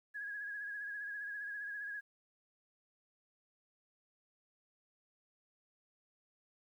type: tone with vibrato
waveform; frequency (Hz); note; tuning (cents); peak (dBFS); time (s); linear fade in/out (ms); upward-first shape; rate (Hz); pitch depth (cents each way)
sine; 1661.2; G#6; 0; -40; 0.14-2.01; 20; sine; 15; 45
effects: 12-bit